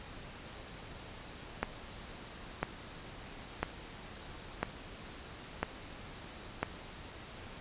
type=click train; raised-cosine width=0.5 ms; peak=-15 dBFS; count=6; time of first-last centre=1.63-6.63 s; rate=1 Hz; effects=pink hiss -48 dBFS RMS until 7.6 s + resampled to 8000 Hz